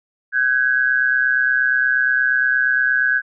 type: tone pair together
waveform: sine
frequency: 1520 / 1648.5 Hz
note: F#6 / G#6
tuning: +46 / -13 cents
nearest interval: minor second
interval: 141 cents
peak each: -17 dBFS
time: 0.32-3.22 s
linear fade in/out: 50 ms
effects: none